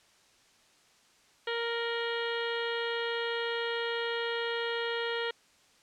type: harmonic tone with a mistuned harmonic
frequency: 466.2 Hz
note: A#4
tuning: in tune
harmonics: 1 / 2 / 3 / 4 / 5 / 6 / 7 / 8 / 9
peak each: -33 / -40 / -39 / -38 / -45 / -42 / -41 / -47 / -48 dBFS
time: 1.47-5.31 s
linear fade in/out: 5 ms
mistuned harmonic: 6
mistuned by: +56 cents
effects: white hiss -63 dBFS RMS until 5.82 s + low-pass 7000 Hz 12 dB/octave